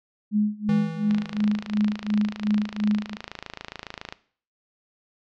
sine tone with tremolo, 209.9 Hz, G#3, 19 cents sharp, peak -17 dBFS, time 0.31-3.17 s, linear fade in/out 50 ms, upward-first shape sine, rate 2.8 Hz, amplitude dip 90%
square tone with exponential decay, 162.6 Hz, E3, 23 cents flat, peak -25 dBFS, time 0.69-1.98 s, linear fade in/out 0 ms, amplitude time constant 280 ms
click train, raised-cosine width 0.2 ms, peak -15 dBFS, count 83, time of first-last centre 1.11-4.125 s, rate 27.2 Hz
effects noise-tail reverb RT60 0.5 s tail -18 dB re dry + low-pass 4000 Hz 12 dB/octave

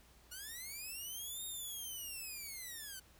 5% pulse linear two-way sweep, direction up then down, 1419 to 3729 to 1492 Hz, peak -35 dBFS, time 0.31-3 s, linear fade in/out 10 ms, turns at 1.45 s, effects added 60 Hz sine -66 dBFS peak until 3.19 s + pink hiss -65 dBFS RMS until 3.19 s

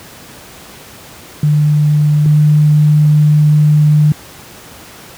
sine tone pair in turn, 149.3 / 150.43 Hz, D3 / D3, +29 / +42 cents, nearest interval unison, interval 13 cents, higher second, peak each -7 / -5 dBFS, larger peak second, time 1.43-2.26 / 2.26-4.12 s, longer second, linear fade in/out 2 ms, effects pink hiss -35 dBFS RMS until 5.17 s + high-pass 80 Hz 12 dB/octave

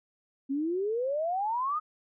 sine exponential sweep, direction up, 264.5 to 1275 Hz, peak -27 dBFS, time 0.49-1.8 s, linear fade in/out 20 ms, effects none

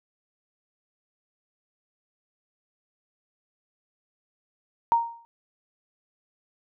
sine tone with exponential decay, 930 Hz, A#5, 4 cents flat, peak -14 dBFS, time 4.92-5.25 s, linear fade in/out 0 ms, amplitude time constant 70 ms, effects none

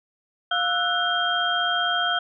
sine tone cluster, 703 / 1324 / 1479 / 3202 Hz, F5 / E6 / F#6 / G7, +11 / +7 / -1 / +36 cents, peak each -27 / -28 / -25 / -25 dBFS, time 0.51-2.19 s, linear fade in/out 5 ms, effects none

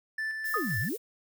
triangle tone with tremolo, 1760 Hz, A6, in tune, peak -28 dBFS, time 0.18-0.89 s, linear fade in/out 5 ms, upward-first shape square, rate 3.8 Hz, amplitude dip 35%
violet noise, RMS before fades -41 dBFS, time 0.44-0.98 s, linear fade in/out 20 ms
sine tone with exponential decay, 1244.5 Hz, D#6, in tune, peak -24 dBFS, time 0.54-0.77 s, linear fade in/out 2 ms, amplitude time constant 49 ms
sine exponential two-way sweep, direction down then up, 523.3 to 92.4 to 523.3 Hz, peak -30 dBFS, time 0.55-0.97 s, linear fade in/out 20 ms, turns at 0.79 s
effects none

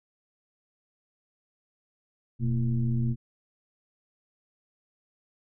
sine tone with frequency modulation, 123.47 Hz, B2, in tune, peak -23 dBFS, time 2.39-3.16 s, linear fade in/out 50 ms, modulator 106 Hz, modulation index 0.9, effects none

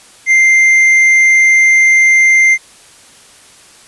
triangle tone with tanh clipping, 2093 Hz, C7, in tune, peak -6 dBFS, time 0.26-2.58 s, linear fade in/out 50 ms, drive 9 dB, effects white hiss -41 dBFS RMS until 3.87 s + resampled to 24000 Hz

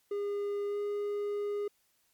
triangle tone with pitch glide, 406.8 to 410.8 Hz, G#4 to G#4, -36 to -19 cents, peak -29 dBFS, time 0.11-1.68 s, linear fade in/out 5 ms, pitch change +17 cents, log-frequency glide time 0.67-0.78 s, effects white hiss -72 dBFS RMS until 2.13 s + MP3 96 kbps

